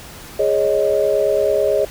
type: chord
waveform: sine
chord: Ab suspended fourth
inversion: none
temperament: just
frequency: 415.3 / 553.7 / 623 Hz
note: Ab4 / Db5 / Eb5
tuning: 0 / -2 / +2 cents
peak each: -18 dBFS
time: 0.39-1.85 s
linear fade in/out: 5 ms
effects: pink hiss -37 dBFS RMS until 1.9 s